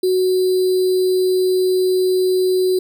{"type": "tone with sample-and-hold", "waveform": "sine", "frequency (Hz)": 370, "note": "F#4", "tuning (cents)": 0, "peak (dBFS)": -13, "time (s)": [0.03, 2.79], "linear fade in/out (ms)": 5, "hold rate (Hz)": 4410, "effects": []}